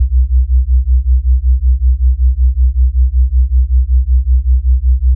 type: beating tone pair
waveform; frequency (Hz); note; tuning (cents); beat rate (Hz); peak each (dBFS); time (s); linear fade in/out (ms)
sine; 60.5 / 65.8; B1 / C2; -35 / +10; 5.3; -10; 0-5.15; 10
effects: none